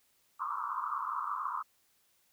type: band-pass noise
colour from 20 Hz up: white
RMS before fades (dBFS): -36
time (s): 0.39-1.63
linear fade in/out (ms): 20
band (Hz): 970 to 1300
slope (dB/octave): 96
effects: white hiss -71 dBFS RMS until 2.32 s